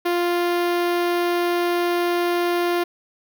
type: tone with notch filter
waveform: sawtooth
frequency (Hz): 349.2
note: F4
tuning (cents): 0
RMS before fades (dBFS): -21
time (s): 0.05-2.84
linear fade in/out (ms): 10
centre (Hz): 7600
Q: 0.75
effects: none